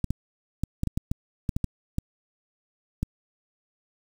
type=clicks; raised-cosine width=5 ms; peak=-13 dBFS; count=12; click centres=0.043 / 0.106 / 0.636 / 0.834 / 0.873 / 0.975 / 1.115 / 1.492 / 1.565 / 1.643 / 1.984 / 3.03 s; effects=7-bit